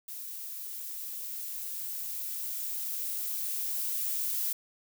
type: noise with level ramp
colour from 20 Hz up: violet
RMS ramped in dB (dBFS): -41 to -31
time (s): 0.08-4.53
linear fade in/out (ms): 5
effects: none